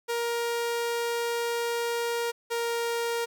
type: tone pair in turn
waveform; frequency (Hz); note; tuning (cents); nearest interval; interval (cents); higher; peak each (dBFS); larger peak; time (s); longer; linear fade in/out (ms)
sawtooth; 470 / 467.8; A#4 / A#4; +14 / +6; unison; 8; first; -23; neither; 0.08-2.32 / 2.5-3.26; first; 20
effects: none